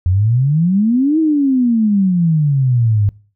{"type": "exponential two-way sweep", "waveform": "sine", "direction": "up then down", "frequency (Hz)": [86.4, 324.5, 99.2], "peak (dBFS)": -10, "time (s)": [0.06, 3.09], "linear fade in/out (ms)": 0, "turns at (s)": 1.19, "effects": ["noise-tail reverb RT60 0.4 s tail -23 dB re dry"]}